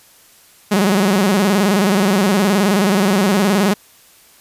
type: tone with vibrato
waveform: sawtooth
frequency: 196.9 Hz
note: G3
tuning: 8 cents sharp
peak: -8 dBFS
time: 0.71-3.74 s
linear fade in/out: 10 ms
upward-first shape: square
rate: 19 Hz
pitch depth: 98 cents each way
effects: white hiss -48 dBFS RMS until 4.4 s + resampled to 32000 Hz